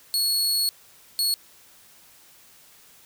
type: tone bursts at uneven times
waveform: sawtooth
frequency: 4358 Hz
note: C#8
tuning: 30 cents flat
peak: -18 dBFS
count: 2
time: 0.14-0.69 / 1.19-1.34 s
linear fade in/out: 0 ms
effects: white hiss -53 dBFS RMS until 3.05 s